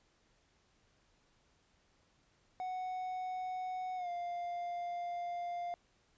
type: tone with pitch glide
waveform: triangle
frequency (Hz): 740 to 699.7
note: F#5 to F5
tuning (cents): 0 to +3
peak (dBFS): -35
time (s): 2.6-5.74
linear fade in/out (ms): 0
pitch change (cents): -97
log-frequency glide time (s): 3.96-4.09
effects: pink hiss -72 dBFS RMS until 6.17 s + resampled to 16000 Hz